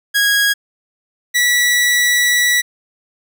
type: tone pair in turn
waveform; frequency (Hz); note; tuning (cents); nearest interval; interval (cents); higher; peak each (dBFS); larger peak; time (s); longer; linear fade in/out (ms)
sawtooth; 1648 / 1948.5; G#6 / B6; -14 / -24; minor third; 290; second; -8; neither; 0.14-0.54 / 1.34-2.62; second; 20
effects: none